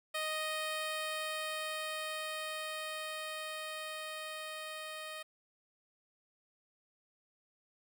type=tone with level ramp; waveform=10% pulse; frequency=622.3 Hz; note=D#5; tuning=in tune; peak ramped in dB=-26 to -34 dBFS; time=0.14-5.23 s; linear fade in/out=10 ms; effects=none